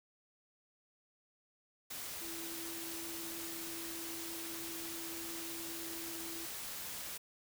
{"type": "tone in noise", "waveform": "sine", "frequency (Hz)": 332.6, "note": "E4", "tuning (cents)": 16, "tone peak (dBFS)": -47, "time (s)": [2.21, 6.46], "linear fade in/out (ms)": 10, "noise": "white", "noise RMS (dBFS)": -44, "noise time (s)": [1.9, 7.18], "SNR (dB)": -6, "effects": []}